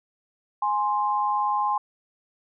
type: tone pair together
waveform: sine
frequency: 832 / 1048.3 Hz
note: G#5 / C6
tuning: +3 / +3 cents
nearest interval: major third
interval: 400 cents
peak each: -24 dBFS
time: 0.62-1.78 s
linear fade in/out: 5 ms
effects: none